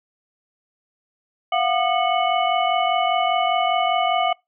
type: tone cluster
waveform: sine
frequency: 688 / 733 / 1211 / 2199 / 2979 Hz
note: F5 / F#5 / D#6 / C#7 / F#7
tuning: -26 / -16 / -47 / -14 / +11 cents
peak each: -22 / -21 / -25 / -28 / -28 dBFS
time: 1.52-4.33 s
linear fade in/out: 5 ms
effects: noise-tail reverb RT60 0.2 s tail -25 dB re dry